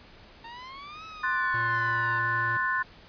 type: exponential two-way sweep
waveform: sawtooth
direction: up then down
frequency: 910 to 1300 to 910 Hz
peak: -37 dBFS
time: 0.44-2.19 s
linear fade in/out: 5 ms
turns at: 1.05 s
type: chord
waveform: sine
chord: F# diminished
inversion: second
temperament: equal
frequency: 1046.5 / 1480 / 1760 Hz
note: C6 / F#6 / A6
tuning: 0 / 0 / 0 cents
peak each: -29 dBFS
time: 1.23-2.83 s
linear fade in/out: 10 ms
type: tone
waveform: square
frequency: 115.8 Hz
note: A#2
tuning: 11 cents flat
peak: -36 dBFS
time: 1.54-2.57 s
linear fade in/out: 0 ms
effects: pink hiss -52 dBFS RMS until 3.08 s + resampled to 11025 Hz